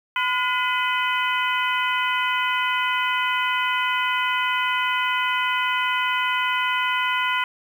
harmonic tone with a mistuned harmonic, 505 Hz, B4, 39 cents sharp, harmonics 2 / 3 / 4 / 5 / 6, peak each -24 / -26 / -27 / -28 / -29 dBFS, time 0.16-7.44 s, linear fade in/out 2 ms, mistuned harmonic 3, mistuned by -82 cents, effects 8-bit

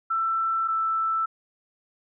sine tone pair in turn, 1334 / 1324 Hz, E6 / E6, +20 / +7 cents, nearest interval unison, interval 13 cents, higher first, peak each -22 dBFS, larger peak neither, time 0.1-0.68 / 0.68-1.26 s, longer neither, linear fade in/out 10 ms, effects none

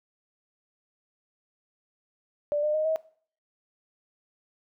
sine tone with pitch steps, 587.3 / 603.5 / 620.1 / 637.1 Hz, D5 / D5 / D#5 / D#5, 0 / +47 / -6 / +41 cents, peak -23 dBFS, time 2.52-2.96 s, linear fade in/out 0 ms, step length 110 ms, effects noise-tail reverb RT60 0.5 s tail -20 dB re dry

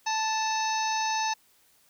harmonic tone with a mistuned harmonic, 878 Hz, A5, 4 cents flat, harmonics 1 / 2 / 3 / 4 / 5 / 6 / 7, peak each -27 / -36 / -36 / -39 / -40 / -37 / -35 dBFS, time 0.06-1.34 s, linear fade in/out 10 ms, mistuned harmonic 4, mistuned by +130 cents, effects white hiss -63 dBFS RMS until 1.89 s

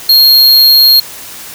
square tone, 4246 Hz, C8, 25 cents sharp, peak -3 dBFS, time 0.09-1 s, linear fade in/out 5 ms, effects white hiss -28 dBFS RMS until 1.54 s

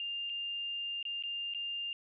sine tone with dropouts, 2802 Hz, F7, 5 cents sharp, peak -35 dBFS, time 0-1.93 s, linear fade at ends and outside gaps 1 ms, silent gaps 0.295-0.298 / 1.028-1.052 / 1.225-1.236 / 1.538-1.547 s, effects none

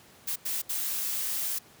blue noise bursts at uneven times, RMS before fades -31 dBFS, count 3, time 0.27-0.36 / 0.45-0.62 / 0.69-1.59 s, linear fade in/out 10 ms, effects pink hiss -55 dBFS RMS until 1.8 s + high-pass 100 Hz 12 dB/octave

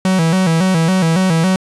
45% pulse tone with vibrato, 175 Hz, F3, 4 cents sharp, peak -11 dBFS, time 0.05-1.56 s, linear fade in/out 2 ms, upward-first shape square, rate 3.6 Hz, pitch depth 120 cents each way, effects resampled to 24000 Hz + 7-bit

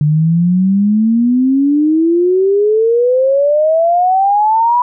sine exponential sweep, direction up, 146.83 to 987.8 Hz, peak -8 dBFS, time 0.01-4.82 s, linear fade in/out 2 ms, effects none

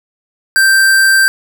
square tone, 1568 Hz, G6, in tune, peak -7 dBFS, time 0.56-1.28 s, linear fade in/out 0 ms, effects none

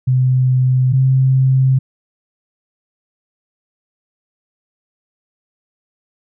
sine tone pair in turn, 128.4 / 131.78 Hz, C3 / C3, -32 / +13 cents, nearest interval unison, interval 45 cents, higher second, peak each -10 / -9 dBFS, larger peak second, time 0.07-0.93 / 0.93-1.79 s, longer neither, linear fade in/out 10 ms, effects none

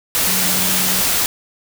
sine tone in noise, 185 Hz, F#3, in tune, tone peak -26 dBFS, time 0.27-1.01 s, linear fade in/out 0 ms, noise white, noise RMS -17 dBFS, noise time 0.15-1.26 s, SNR -12 dB, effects none

